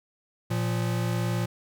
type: tone pair together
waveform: square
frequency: 115.88 / 174.61 Hz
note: A#2 / F3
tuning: -10 / 0 cents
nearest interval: perfect fifth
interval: 710 cents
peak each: -27 / -31 dBFS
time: 0.5-1.46 s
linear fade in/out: 10 ms
effects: none